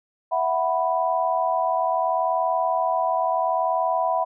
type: chord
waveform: sine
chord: E suspended second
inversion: none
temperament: equal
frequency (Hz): 659.3 / 740 / 987.8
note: E5 / F#5 / B5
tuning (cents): 0 / 0 / 0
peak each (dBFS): -24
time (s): 0.31-4.25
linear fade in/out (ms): 20
effects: none